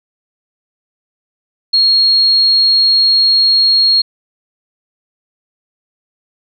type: tone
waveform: sine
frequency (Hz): 4275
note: C8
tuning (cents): +36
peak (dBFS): -7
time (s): 1.73-4.02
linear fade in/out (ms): 10
effects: none